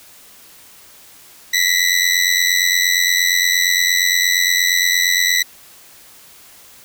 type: ring-modulated tone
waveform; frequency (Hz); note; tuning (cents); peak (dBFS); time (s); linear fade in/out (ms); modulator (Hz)
20% pulse; 1975.5; B6; 0; -5; 1.53-5.43; 10; 44.3
effects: white hiss -44 dBFS RMS until 6.84 s